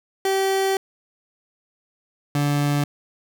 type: tone pair in turn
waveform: 30% pulse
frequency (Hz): 386.4 / 144.74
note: G4 / D3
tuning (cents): -25 / -25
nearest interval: octave + perfect fourth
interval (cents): 1700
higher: first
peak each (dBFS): -16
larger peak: neither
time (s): 0.25-0.77 / 2.35-2.84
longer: first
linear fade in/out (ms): 2
effects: none